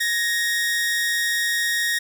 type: tone pair together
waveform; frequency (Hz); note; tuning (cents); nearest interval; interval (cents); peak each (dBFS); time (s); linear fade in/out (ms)
sawtooth; 1690.3 / 1864.7; G#6 / A#6; +30 / 0; major second; 170; -27 / -17; 0-1.99; 10
effects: none